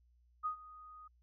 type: tone with ADSR envelope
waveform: sine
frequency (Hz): 1244.5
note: D#6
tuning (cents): 0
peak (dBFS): -32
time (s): 0.43-1.08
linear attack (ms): 28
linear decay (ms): 100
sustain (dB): -19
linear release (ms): 9
effects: added 60 Hz sine -66 dBFS peak until 1.22 s